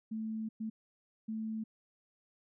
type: tone bursts at uneven times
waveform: sine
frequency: 220 Hz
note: A3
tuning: in tune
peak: -35 dBFS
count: 3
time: 0.11-0.49 / 0.6-0.7 / 1.28-1.64 s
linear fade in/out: 10 ms
effects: none